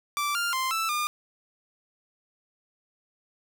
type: tone with pitch steps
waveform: sawtooth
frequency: 1168 / 1398 / 1045 / 1322 / 1208 Hz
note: D6 / F6 / C6 / E6 / D6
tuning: -10 / +1 / -2 / +5 / +48 cents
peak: -22 dBFS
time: 0.17-1.07 s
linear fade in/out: 0 ms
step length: 180 ms
effects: none